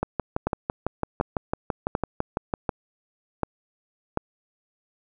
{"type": "two click trains", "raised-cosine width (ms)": 1, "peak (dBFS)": [-9, -10], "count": [6, 16], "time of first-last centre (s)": [[0.47, 4.174], [0.03, 2.538]], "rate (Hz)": [1.35, 5.98], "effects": []}